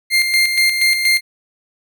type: tone with tremolo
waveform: 30% pulse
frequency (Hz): 2108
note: C7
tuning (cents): +12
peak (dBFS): -8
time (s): 0.1-1.21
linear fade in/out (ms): 50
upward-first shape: square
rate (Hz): 4.2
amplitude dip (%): 50
effects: none